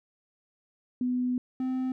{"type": "tone pair in turn", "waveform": ["sine", "triangle"], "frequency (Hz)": [249.4, 258], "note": ["B3", "C4"], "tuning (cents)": [17, -24], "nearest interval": "minor second", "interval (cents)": 59, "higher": "second", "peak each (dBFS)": -25, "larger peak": "neither", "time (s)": [[1.01, 1.38], [1.6, 1.92]], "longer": "first", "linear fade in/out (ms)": 2, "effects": []}